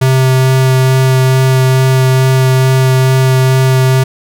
square tone with vibrato, 130.81 Hz, C3, in tune, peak -7 dBFS, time 0.01-4.04 s, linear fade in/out 10 ms, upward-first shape sine, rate 2.3 Hz, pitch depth 8 cents each way, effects none

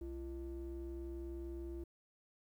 triangle ring-modulated tone, 138.59 Hz, C#3, in tune, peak -37 dBFS, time 0.01-1.84 s, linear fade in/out 5 ms, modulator 202 Hz, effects 12-bit

